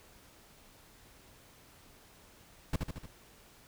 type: noise with echo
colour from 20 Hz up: brown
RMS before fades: -28 dBFS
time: 2.73-2.76 s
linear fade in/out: 5 ms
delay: 75 ms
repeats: 4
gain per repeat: -4 dB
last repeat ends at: 3.06 s
effects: pink hiss -59 dBFS RMS until 3.67 s